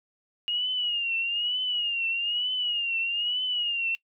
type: tone with vibrato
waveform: sine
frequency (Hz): 2856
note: F7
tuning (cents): +38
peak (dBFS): -25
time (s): 0.48-3.95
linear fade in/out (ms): 0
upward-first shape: triangle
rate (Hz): 1.1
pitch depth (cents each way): 110
effects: noise-tail reverb RT60 0.1 s tail -20 dB re dry